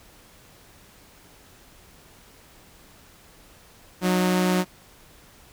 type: tone pair together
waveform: sawtooth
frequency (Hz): 182.8 / 307.4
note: F#3 / D#4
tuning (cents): -21 / -21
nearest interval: major sixth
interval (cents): 900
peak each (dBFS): -16 / -24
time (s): 4.01-4.65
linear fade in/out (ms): 50
effects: pink hiss -52 dBFS RMS until 5.52 s